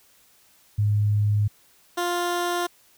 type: tone pair in turn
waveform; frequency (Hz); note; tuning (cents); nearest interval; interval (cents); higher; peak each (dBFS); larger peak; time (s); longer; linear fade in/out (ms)
sine / 15% pulse; 104.2 / 350.5; G#2 / F4; +6 / +6; octave + major sixth; 2100; second; -18 / -17; second; 0.78-1.48 / 1.97-2.67; neither; 10
effects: white hiss -58 dBFS RMS until 2.97 s